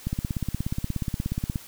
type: click train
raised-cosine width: 5 ms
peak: -14 dBFS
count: 26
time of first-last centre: 0.07-1.558 s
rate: 16.8 Hz
effects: white hiss -46 dBFS RMS until 1.67 s